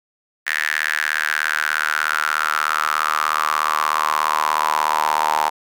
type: tone with high-pass filter sweep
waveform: sawtooth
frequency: 76.8 Hz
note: D#2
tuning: 22 cents flat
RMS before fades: -20 dBFS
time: 0.46-5.5 s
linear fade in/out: 20 ms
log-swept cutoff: 1800 to 890 Hz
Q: 6.7
effects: none